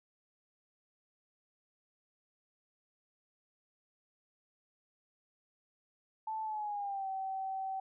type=tone with pitch glide; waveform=sine; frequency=877 to 767.9 Hz; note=A5 to G5; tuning=-6 to -36 cents; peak=-35 dBFS; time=6.27-7.8 s; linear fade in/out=5 ms; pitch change=-230 cents; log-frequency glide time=6.43-7.08 s; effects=none